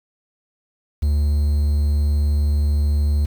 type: tone with quantisation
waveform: triangle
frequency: 73.42 Hz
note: D2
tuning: in tune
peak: -13 dBFS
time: 1.02-3.26 s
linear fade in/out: 10 ms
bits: 7
effects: none